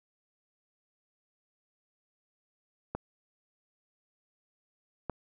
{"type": "clicks", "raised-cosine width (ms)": 1, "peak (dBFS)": -19, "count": 2, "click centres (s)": [2.95, 5.097], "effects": []}